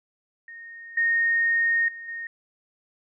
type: tone with level steps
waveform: sine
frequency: 1850 Hz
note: A#6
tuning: 14 cents flat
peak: -39 / -19 / -36 / -31 dBFS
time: 0.48-2.27 s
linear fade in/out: 2 ms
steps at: 0.97 / 1.88 / 2.08 s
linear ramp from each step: 5 ms
effects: none